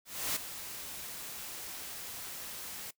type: noise with ADSR envelope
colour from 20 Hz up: white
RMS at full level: -32 dBFS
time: 0.05-2.91 s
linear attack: 310 ms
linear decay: 10 ms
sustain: -11 dB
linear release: 8 ms
effects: noise-tail reverb RT60 0.1 s tail -20 dB re dry